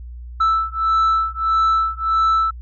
sine beating tone pair, 1318.5 / 1320.1 Hz, E6 / E6, 0 / +2 cents, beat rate 1.6 Hz, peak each -16 dBFS, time 0.4-2.51 s, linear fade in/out 10 ms, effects tanh soft clip ceiling -12 dBFS + added 60 Hz sine -31 dBFS peak until 2.61 s

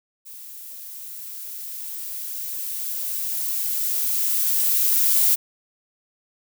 violet noise with level ramp, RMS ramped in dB -40 to -17 dBFS, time 0.25-5.36 s, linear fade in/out 20 ms, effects none

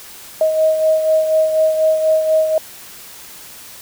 sine beating tone pair, 630 / 634.1 Hz, D#5 / D#5, +21 / +33 cents, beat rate 4.1 Hz, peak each -12 / -21 dBFS, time 0.41-2.58 s, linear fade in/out 2 ms, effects white hiss -37 dBFS RMS until 3.81 s

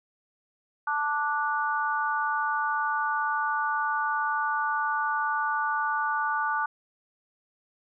sine chord, D major, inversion second, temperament just, 881 / 1174.7 / 1468.3 Hz, A5 / D6 / F#6, +2 / 0 / -14 cents, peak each -29 dBFS, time 0.87-6.66 s, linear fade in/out 5 ms, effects none

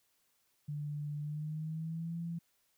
sine tone with pitch glide, 147.5 to 168.46 Hz, D3 to E3, +8 to +38 cents, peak -36 dBFS, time 0.68-2.39 s, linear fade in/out 10 ms, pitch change +230 cents, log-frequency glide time 1.19-2.17 s, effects white hiss -75 dBFS RMS until 2.77 s

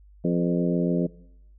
harmonic tone with a mistuned harmonic, 87.3 Hz, F2, in tune, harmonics 2 / 3 / 4 / 5 / 6 / 7, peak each -23 / -27 / -29 / -31 / -33 / -34 dBFS, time 0.24-1.07 s, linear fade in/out 10 ms, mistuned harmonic 6, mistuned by -31 cents, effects noise-tail reverb RT60 0.8 s tail -22 dB re dry + added 50 Hz sine -49 dBFS peak until 1.58 s

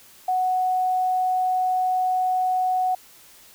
sine tone, 740 Hz, F#5, in tune, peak -19 dBFS, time 0.28-2.95 s, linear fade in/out 5 ms, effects white hiss -50 dBFS RMS until 3.54 s

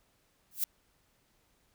violet noise with exponential growth, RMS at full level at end -26 dBFS, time 0.51-0.64 s, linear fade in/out 2 ms, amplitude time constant 28 ms, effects pink hiss -71 dBFS RMS until 1.74 s

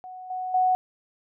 sine tone with level steps, 740 Hz, F#5, in tune, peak -37 / -28 / -18 dBFS, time 0.04-0.75 s, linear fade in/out 0 ms, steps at 0.3 / 0.54 s, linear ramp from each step 5 ms, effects none

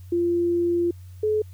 sine tone pair in turn, 345.4 / 428 Hz, F4 / A4, -19 / -48 cents, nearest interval major third, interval 371 cents, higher second, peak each -19 dBFS, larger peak neither, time 0.12-0.91 / 1.23-1.42 s, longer first, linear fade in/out 5 ms, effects added 91 Hz sine -39 dBFS peak until 1.53 s + white hiss -60 dBFS RMS until 1.53 s

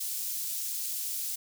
white high-pass noise, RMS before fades -34 dBFS, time 0-1.36 s, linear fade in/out 10 ms, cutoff 5300 Hz, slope 12 dB/octave, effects none

